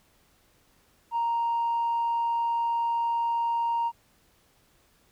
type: tone with tanh clipping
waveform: triangle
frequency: 932.3 Hz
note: A#5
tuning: in tune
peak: -24 dBFS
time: 1.11-3.92 s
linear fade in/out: 50 ms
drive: 5 dB
effects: pink hiss -64 dBFS RMS until 5.11 s